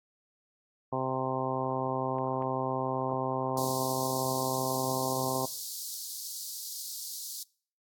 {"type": "harmonic tone", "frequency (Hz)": 130.81, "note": "C3", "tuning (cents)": 0, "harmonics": [1, 2, 3, 4, 5, 6, 7, 8], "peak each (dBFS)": [-37, -37, -37, -37, -37, -37, -37, -37], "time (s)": [0.92, 5.46], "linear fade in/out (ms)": 10}
{"type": "clicks", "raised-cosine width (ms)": 0.5, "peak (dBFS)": -35, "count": 2, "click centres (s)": [2.185, 2.423]}
{"type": "high-pass noise", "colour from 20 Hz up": "pink", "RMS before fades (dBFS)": -39, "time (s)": [3.57, 7.43], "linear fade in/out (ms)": 2, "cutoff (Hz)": 4200, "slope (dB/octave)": 48}
{"effects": ["noise-tail reverb RT60 0.5 s tail -25 dB re dry", "AAC 64 kbps"]}